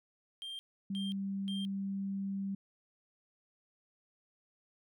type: tone bursts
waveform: triangle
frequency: 3181 Hz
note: G7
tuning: 25 cents sharp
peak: -39 dBFS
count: 3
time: 0.42-1.65 s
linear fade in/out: 0 ms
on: 170 ms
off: 360 ms
type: tone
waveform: sine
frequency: 196 Hz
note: G3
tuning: in tune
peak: -34 dBFS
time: 0.9-2.55 s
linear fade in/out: 5 ms
effects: none